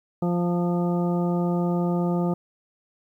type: harmonic tone with a mistuned harmonic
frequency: 174.61 Hz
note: F3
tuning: in tune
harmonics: 1 / 2 / 3 / 4 / 5 / 7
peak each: -22 / -28 / -32 / -34 / -36 / -39 dBFS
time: 0.22-2.34 s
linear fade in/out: 5 ms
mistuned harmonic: 5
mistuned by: +20 cents
effects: 10-bit